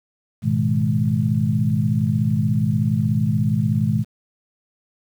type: tone cluster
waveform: sine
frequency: 108.7 / 125.4 / 158.7 / 209.9 Hz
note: A2 / B2 / D#3 / G#3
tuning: -21 / +27 / +35 / +19 cents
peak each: -22 dBFS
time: 0.42-4.05 s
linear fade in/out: 50 ms
effects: 8-bit